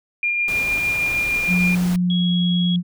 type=tone with tremolo; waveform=sine; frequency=2406 Hz; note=D7; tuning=41 cents sharp; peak=-17 dBFS; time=0.23-1.75 s; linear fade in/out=2 ms; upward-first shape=sine; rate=6.5 Hz; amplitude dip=25%
type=noise; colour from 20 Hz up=pink; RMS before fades=-32 dBFS; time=0.48-1.96 s; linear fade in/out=2 ms
type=tone with pitch glide; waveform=sine; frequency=179 to 176.64 Hz; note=F3 to F3; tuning=+43 to +20 cents; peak=-16 dBFS; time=1.47-2.83 s; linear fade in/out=50 ms; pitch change=-23 cents; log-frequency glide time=1.98-2.29 s
type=tone; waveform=sine; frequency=3322 Hz; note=G#7; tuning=in tune; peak=-24 dBFS; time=2.1-2.76 s; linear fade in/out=2 ms
effects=none